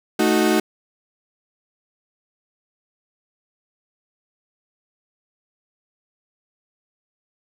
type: chord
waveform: 35% pulse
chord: D# diminished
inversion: second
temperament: equal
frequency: 220 / 311.1 / 370 Hz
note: A3 / D#4 / F#4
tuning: 0 / 0 / 0 cents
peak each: -19 / -18 / -18 dBFS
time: 0.19-0.6 s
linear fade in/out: 5 ms
effects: none